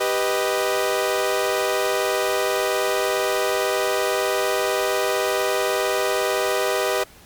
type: chord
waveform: sawtooth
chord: G augmented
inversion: none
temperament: equal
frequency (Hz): 392 / 493.9 / 622.3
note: G4 / B4 / D#5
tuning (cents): 0 / 0 / 0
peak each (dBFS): -20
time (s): 0-7.04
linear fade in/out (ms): 10
effects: pink hiss -48 dBFS RMS until 7.25 s + MP3 96 kbps